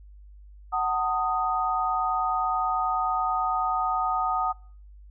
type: chord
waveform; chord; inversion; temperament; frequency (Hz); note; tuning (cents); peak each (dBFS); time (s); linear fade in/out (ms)
sine; D# diminished; first; just; 746.7 / 896 / 1244.5; F#5 / A5 / D#6; +16 / +31 / 0; -27 / -30 / -26; 0.72-4.53; 20
effects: noise-tail reverb RT60 0.5 s tail -26 dB re dry + added 50 Hz sine -45 dBFS peak until 5.1 s